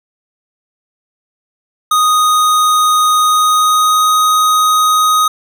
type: tone with pitch glide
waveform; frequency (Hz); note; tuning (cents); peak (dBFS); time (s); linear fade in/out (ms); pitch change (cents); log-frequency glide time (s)
square; 1243 to 1251.6; D#6 to D#6; -2 to +10; -9; 1.91-5.28; 5; +12; 3.19-4.16
effects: none

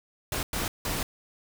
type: noise bursts at uneven times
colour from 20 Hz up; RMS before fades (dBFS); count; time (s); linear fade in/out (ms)
pink; -30; 3; 0.32-0.43 / 0.53-0.68 / 0.85-1.03; 2
effects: none

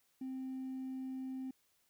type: tone with hard clipping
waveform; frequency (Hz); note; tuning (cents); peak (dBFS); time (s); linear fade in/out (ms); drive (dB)
triangle; 261.6; C4; 0; -39; 0.21-1.51; 5; 2
effects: white hiss -75 dBFS RMS until 1.89 s

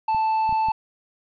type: tone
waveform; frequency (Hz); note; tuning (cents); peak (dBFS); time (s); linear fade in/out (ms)
triangle; 880; A5; 0; -17; 0.08-0.72; 5
type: clicks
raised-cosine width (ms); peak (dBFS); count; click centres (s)
5; -25; 4; 0.147 / 0.493 / 0.526 / 0.686
effects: resampled to 11025 Hz + 9-bit

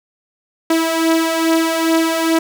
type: beating tone pair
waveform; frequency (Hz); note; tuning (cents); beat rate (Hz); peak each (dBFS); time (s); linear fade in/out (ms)
sawtooth; 324.6 / 327; E4 / E4; -27 / -14; 2.4; -15 / -11; 0.7-2.39; 5
effects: none

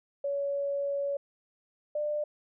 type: tone pair in turn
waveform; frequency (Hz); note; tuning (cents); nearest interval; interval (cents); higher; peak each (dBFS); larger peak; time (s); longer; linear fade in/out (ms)
sine; 563 / 596.5; C#5 / D5; +27 / +27; minor second; 100; second; -28; neither; 0.24-1.17 / 1.95-2.24; first; 5
effects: none

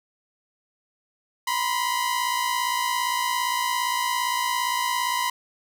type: tone pair together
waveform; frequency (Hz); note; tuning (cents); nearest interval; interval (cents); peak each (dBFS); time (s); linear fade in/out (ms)
sawtooth; 967 / 1024.5; B5 / C6; -37 / -37; minor second; 100; -22; 1.47-5.3; 5
effects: none

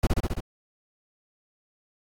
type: noise with echo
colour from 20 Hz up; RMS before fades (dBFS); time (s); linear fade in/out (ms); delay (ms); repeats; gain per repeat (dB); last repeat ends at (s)
brown; -19; 0.03-0.07; 5; 67; 5; -2; 0.405
effects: AAC 64 kbps

